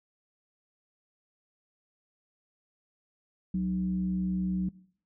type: tone with frequency modulation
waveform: sine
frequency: 185 Hz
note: F#3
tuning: in tune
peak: -26 dBFS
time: 3.54-4.69 s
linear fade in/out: 5 ms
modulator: 120 Hz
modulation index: 0.36
effects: noise-tail reverb RT60 0.6 s tail -21 dB re dry